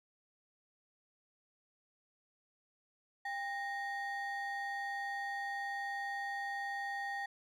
triangle ring-modulated tone, 1330 Hz, E6, 15 cents sharp, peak -32 dBFS, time 3.25-7.26 s, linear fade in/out 5 ms, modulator 531 Hz, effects none

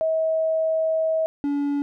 sine / triangle tone pair in turn, 641 / 285.5 Hz, E5 / D4, -49 / -49 cents, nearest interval octave + major second, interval 1400 cents, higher first, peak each -19 dBFS, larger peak neither, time 0.01-1.26 / 1.44-1.82 s, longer first, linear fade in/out 0 ms, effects none

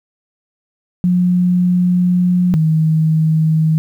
sine tone pair in turn, 179.1 / 158.23 Hz, F3 / D#3, +44 / +29 cents, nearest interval major second, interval 215 cents, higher first, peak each -10 dBFS, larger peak neither, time 1.04-2.54 / 2.54-3.78 s, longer first, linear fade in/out 0 ms, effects 8-bit

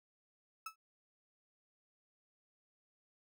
35% pulse tone with exponential decay, 1304 Hz, E6, 19 cents flat, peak -37 dBFS, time 0.66-0.76 s, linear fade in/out 5 ms, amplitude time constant 20 ms, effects none

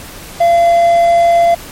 triangle tone, 684 Hz, F5, 36 cents flat, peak -4 dBFS, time 0.4-1.55 s, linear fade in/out 10 ms, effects pink hiss -31 dBFS RMS until 1.71 s + MP3 64 kbps

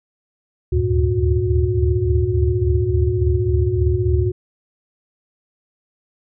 sine tone cluster, 73.6 / 77.1 / 98.7 / 113.9 / 363.9 Hz, D2 / D#2 / G2 / A#2 / F#4, +4 / -15 / +12 / -40 / -29 cents, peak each -21 dBFS, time 0.72-4.32 s, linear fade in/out 10 ms, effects none

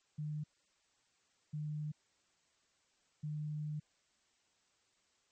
sine tone bursts at uneven times, 151 Hz, D3, 48 cents sharp, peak -37 dBFS, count 3, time 0.18-0.44 / 1.53-1.92 / 3.23-3.8 s, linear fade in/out 10 ms, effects white hiss -75 dBFS RMS until 5.31 s + MP3 32 kbps

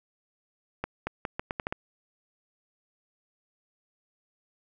accelerating click train, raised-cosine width 0.5 ms, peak -15 dBFS, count 8, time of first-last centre 0.84-1.725 s, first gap 230 ms, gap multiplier 0.79, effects none

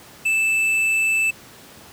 sine tone with tanh clipping, 2637 Hz, E7, in tune, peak -18 dBFS, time 0.25-1.31 s, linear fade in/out 10 ms, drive 8 dB, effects pink hiss -44 dBFS RMS until 1.92 s + high-pass 100 Hz 12 dB/octave

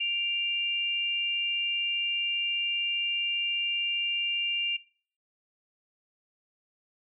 sine tone pair together, 2362 / 2795 Hz, D7 / F7, +9 / +1 cents, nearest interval minor third, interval 292 cents, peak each -34 / -27 dBFS, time 0-4.77 s, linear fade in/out 10 ms, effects noise-tail reverb RT60 0.5 s tail -22 dB re dry

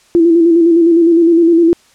sine tone with vibrato, 335.4 Hz, E4, 30 cents sharp, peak -5 dBFS, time 0.15-1.73 s, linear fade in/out 0 ms, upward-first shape square, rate 9.8 Hz, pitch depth 40 cents each way, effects white hiss -49 dBFS RMS until 1.94 s + low-pass 8000 Hz 12 dB/octave

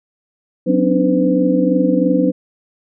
sine tone cluster, 184.6 / 255.3 / 278.8 / 301.5 / 506 Hz, F#3 / C4 / C#4 / D4 / B4, -4 / -42 / +10 / +46 / +42 cents, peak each -18 dBFS, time 0.66-2.32 s, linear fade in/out 20 ms, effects none

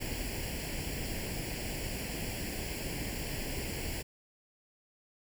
pink noise with comb filter, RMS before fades -37 dBFS, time 0-4.03 s, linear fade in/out 20 ms, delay 0.4 ms, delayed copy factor +0.8, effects none

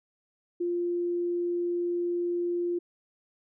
sine tone, 348.8 Hz, F4, 2 cents flat, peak -26 dBFS, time 0.6-2.79 s, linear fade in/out 10 ms, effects none

